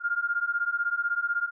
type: beating tone pair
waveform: sine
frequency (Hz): 1400 / 1416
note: F6 / F6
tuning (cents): +4 / +23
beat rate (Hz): 16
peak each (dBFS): -28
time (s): 0-1.51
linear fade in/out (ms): 50
effects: none